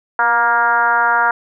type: tone with frequency modulation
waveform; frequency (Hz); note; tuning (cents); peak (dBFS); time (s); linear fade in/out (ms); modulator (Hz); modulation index
sine; 1174.7; D6; 0; -11; 0.19-1.31; 2; 232; 1.9
effects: none